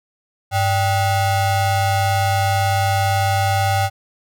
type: ring-modulated tone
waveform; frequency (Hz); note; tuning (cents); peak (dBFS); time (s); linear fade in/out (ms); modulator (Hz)
square; 341.2; F4; -40; -13; 0.51-3.9; 50; 441
effects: none